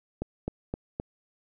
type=click train; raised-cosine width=2 ms; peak=-17 dBFS; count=4; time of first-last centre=0.22-0.999 s; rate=3.85 Hz; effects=none